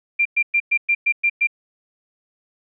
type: tone bursts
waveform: sine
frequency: 2378 Hz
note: D7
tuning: 21 cents sharp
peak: -14 dBFS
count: 8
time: 0.19-1.472 s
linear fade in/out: 10 ms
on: 64 ms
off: 110 ms
effects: none

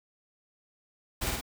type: noise with echo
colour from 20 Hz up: pink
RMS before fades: -32 dBFS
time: 1.21-1.31 s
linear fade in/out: 10 ms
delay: 51 ms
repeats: 2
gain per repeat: -2 dB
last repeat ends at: 1.412 s
effects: none

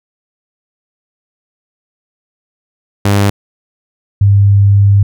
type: tone pair in turn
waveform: sawtooth / sine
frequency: 100.7 / 100.2 Hz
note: G2 / G2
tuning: +47 / +38 cents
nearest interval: unison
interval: 9 cents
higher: first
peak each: -4 dBFS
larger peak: neither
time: 3.05-3.3 / 4.21-5.03 s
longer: second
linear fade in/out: 5 ms
effects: none

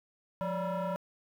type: tone with frequency modulation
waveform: sine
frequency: 207 Hz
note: G#3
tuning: 5 cents flat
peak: -28 dBFS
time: 0.41-0.96 s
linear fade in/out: 0 ms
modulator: 384 Hz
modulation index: 2.3
effects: tanh soft clip ceiling -30 dBFS + 10-bit

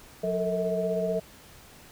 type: tone cluster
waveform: sine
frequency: 181.4 / 445.5 / 461.5 / 642 Hz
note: F#3 / A4 / A#4 / E5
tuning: -34 / +22 / -17 / -46 cents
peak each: -32 / -30 / -36 / -28 dBFS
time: 0.23-1.2 s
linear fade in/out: 10 ms
effects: pink hiss -51 dBFS RMS until 1.91 s

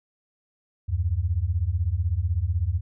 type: beating tone pair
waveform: sine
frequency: 77.78 / 93.78 Hz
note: D#2 / F#2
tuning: 0 / +24 cents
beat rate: 16 Hz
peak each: -25 / -24 dBFS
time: 0.88-2.81 s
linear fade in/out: 20 ms
effects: none

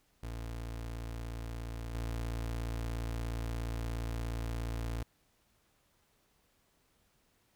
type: tone with level steps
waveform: 30% pulse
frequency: 57 Hz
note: A#1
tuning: 38 cents flat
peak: -36 / -32 dBFS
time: 0.23-5.03 s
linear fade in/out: 5 ms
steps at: 1.94 s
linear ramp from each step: 10 ms
effects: pink hiss -72 dBFS RMS until 7.55 s

